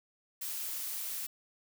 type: noise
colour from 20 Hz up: blue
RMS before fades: -38 dBFS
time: 0.41-1.27 s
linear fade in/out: 10 ms
effects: none